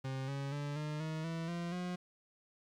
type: tone with pitch steps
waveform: 40% pulse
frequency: 132.9 / 138.7 / 144.76 / 151.08 / 157.68 / 164.57 / 171.75 / 179.25 Hz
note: C3 / C#3 / D3 / D3 / D#3 / E3 / F3 / F3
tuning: +27 / +1 / -25 / +49 / +23 / -3 / -29 / +45 cents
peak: -36 dBFS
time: 0.04-1.96 s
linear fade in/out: 10 ms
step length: 240 ms
effects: low-pass 6000 Hz 12 dB/octave + 11-bit